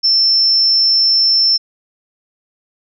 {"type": "tone", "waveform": "sine", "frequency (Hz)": 5350, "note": "E8", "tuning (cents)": 25, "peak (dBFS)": -9, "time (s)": [0.03, 1.58], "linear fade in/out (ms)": 20, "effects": []}